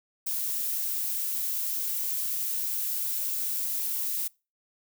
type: noise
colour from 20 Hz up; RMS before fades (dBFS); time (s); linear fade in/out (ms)
violet; -30; 0.26-4.28; 10
effects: noise-tail reverb RT60 0.3 s tail -25 dB re dry